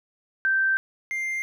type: tone pair in turn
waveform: sine / triangle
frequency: 1560 / 2101 Hz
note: G6 / C7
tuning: -9 / +7 cents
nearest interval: perfect fourth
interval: 516 cents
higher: second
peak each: -19 / -24 dBFS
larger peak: first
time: 0.45-0.77 / 1.11-1.42 s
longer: first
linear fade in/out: 0 ms
effects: none